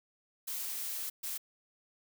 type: noise bursts at uneven times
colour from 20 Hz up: blue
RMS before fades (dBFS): -38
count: 2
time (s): 0.47-1.1 / 1.23-1.38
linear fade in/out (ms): 10
effects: none